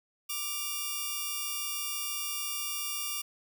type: tone pair together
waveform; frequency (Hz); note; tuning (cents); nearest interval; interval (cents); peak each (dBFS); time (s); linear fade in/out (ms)
5% pulse; 1174.7 / 2806; D6 / F7; 0 / +8; octave + minor third; 1508; -25; 0.29-3.22; 10
effects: none